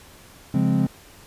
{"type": "chord", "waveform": "triangle", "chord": "Db major seventh", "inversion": "none", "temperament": "equal", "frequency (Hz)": [138.59, 174.61, 207.7, 261.6], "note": ["Db3", "F3", "Ab3", "C4"], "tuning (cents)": [0, 0, 0, 0], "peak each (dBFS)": -21, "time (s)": [0.54, 0.87], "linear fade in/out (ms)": 5, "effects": ["pink hiss -48 dBFS RMS until 1.26 s", "resampled to 32000 Hz"]}